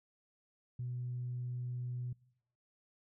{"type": "tone", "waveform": "sine", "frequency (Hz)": 123.47, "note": "B2", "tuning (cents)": 0, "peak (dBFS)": -36, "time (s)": [0.79, 2.13], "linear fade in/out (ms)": 5, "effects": ["noise-tail reverb RT60 0.8 s tail -25 dB re dry", "tanh soft clip ceiling -32 dBFS"]}